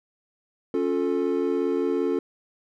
triangle chord, Db augmented, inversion none, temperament equal with one note detuned, 277.2 / 354.7 / 440 Hz, Db4 / F4 / A4, 0 / +27 / 0 cents, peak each -25 / -24 / -24 dBFS, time 0.74-2.19 s, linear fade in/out 2 ms, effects none

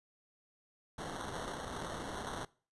white noise with sample-and-hold, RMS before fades -42 dBFS, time 0.98-2.45 s, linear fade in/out 5 ms, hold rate 2450 Hz, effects noise-tail reverb RT60 0.4 s tail -22 dB re dry + resampled to 24000 Hz

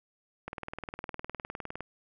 click train, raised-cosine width 0.5 ms, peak -22 dBFS, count 27, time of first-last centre 0.48-1.807 s, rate 19.6 Hz, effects none

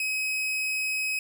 40% pulse tone, 2541 Hz, D#7, 36 cents sharp, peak -25 dBFS, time 0-1.19 s, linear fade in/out 2 ms, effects 11-bit

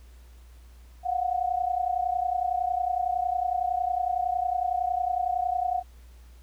sine tone pair together, 710 / 740.9 Hz, F5 / F#5, +28 / +2 cents, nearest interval minor second, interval 74 cents, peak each -27 dBFS, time 1.03-5.83 s, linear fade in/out 50 ms, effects added 60 Hz sine -47 dBFS peak until 6.42 s + pink hiss -61 dBFS RMS until 6.42 s

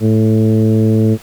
sine tone with frequency modulation, 110 Hz, A2, in tune, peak -9 dBFS, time 0-1.18 s, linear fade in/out 50 ms, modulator 110 Hz, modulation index 3, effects pink hiss -39 dBFS RMS until 1.22 s

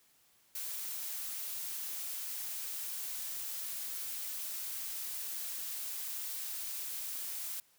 blue noise, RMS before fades -40 dBFS, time 0.55-7.6 s, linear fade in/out 2 ms, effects white hiss -68 dBFS RMS until 7.78 s

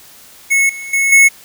square tone with level steps, 2193 Hz, C#7, 19 cents flat, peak -10 / -26 / -12 / -5 dBFS, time 0.5-1.29 s, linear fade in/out 20 ms, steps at 0.69 / 0.93 / 1.12 s, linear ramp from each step 5 ms, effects white hiss -41 dBFS RMS until 1.44 s

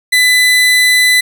30% pulse tone, 2000 Hz, B6, 21 cents sharp, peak -4 dBFS, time 0.12-1.21 s, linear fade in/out 10 ms, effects none

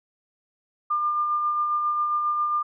sine tone with tremolo, 1200 Hz, D6, 37 cents sharp, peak -20 dBFS, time 0.9-2.63 s, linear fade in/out 10 ms, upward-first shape sine, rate 7.4 Hz, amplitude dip 30%, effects none

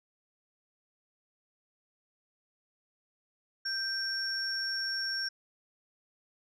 sine tone pair together, 1568 / 5504 Hz, G6 / F8, 0 / -26 cents, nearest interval octave + minor seventh, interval 2174 cents, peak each -34 / -32 dBFS, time 3.65-5.29 s, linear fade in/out 10 ms, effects tanh soft clip ceiling -24 dBFS

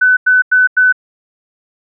sine tone bursts, 1504 Hz, F#6, 28 cents sharp, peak -6 dBFS, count 4, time 0.01-0.926 s, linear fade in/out 10 ms, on 160 ms, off 92 ms, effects none

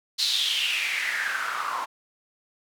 white noise with band-pass filter sweep, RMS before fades -27 dBFS, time 0.18-1.86 s, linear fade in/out 20 ms, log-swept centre 4300 to 980 Hz, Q 5.7, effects none

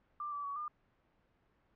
sine tone with pitch steps, 1185 / 1156 / 1128 / 1205 Hz, D6 / D6 / C#6 / D6, +15 / -28 / +30 / +44 cents, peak -37 dBFS, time 0.2-0.68 s, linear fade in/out 2 ms, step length 120 ms, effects pink hiss -73 dBFS RMS until 1.75 s + low-pass 2000 Hz 12 dB/octave

